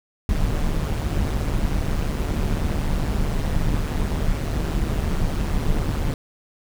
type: noise with amplitude modulation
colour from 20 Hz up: brown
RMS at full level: -19 dBFS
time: 0.29-6.14 s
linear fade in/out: 2 ms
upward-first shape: sine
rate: 150 Hz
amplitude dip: 65%
effects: none